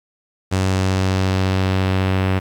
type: tone with low-pass filter sweep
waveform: sawtooth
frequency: 94.5 Hz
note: F#2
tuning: 37 cents sharp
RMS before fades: -18 dBFS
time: 0.51-2.4 s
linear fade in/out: 20 ms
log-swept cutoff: 8100 to 2700 Hz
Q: 1.2
effects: 7-bit